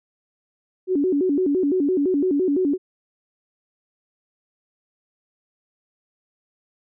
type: tone with vibrato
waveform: sine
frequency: 325.4 Hz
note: E4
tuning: 22 cents flat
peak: -17 dBFS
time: 0.87-2.78 s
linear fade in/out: 50 ms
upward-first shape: square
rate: 5.9 Hz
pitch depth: 230 cents each way
effects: none